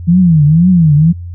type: tone with vibrato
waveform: sine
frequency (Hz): 164.3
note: E3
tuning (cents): -5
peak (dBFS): -4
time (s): 0.07-1.13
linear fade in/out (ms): 20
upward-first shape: triangle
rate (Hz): 2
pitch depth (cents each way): 240
effects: added 87 Hz sine -22 dBFS peak until 1.34 s